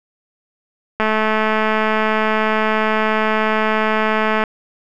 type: click train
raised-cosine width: 0.5 ms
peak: -3 dBFS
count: 747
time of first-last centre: 1-4.438 s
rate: 217 Hz
effects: none